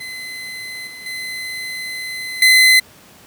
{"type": "tone with level steps", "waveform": "30% pulse", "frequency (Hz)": 2039, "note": "C7", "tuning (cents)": -45, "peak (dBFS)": [-25, -30, -22, -5], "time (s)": [0, 2.8], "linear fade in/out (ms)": 10, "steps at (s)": [0.87, 1.06, 2.42], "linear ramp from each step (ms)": 2, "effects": ["pink hiss -45 dBFS RMS until 3.26 s", "high-pass 100 Hz 12 dB/octave"]}